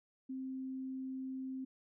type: tone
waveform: sine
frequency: 262.4 Hz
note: C4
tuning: 5 cents sharp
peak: -39 dBFS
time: 0.29-1.65 s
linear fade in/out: 10 ms
effects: none